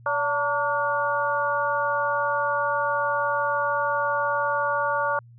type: harmonic tone with a mistuned harmonic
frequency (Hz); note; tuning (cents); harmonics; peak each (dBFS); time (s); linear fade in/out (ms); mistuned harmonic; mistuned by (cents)
286.8; D4; -41; 2 / 3 / 4 / 5; -27 / -27 / -27 / -27; 0.06-5.19; 2; 3; +77
effects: added 118 Hz sine -46 dBFS peak until 5.38 s